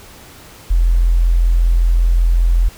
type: tone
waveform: sine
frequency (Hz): 42.59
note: F1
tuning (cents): -43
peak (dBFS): -9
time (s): 0.7-2.69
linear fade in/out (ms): 10
effects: pink hiss -40 dBFS RMS until 2.77 s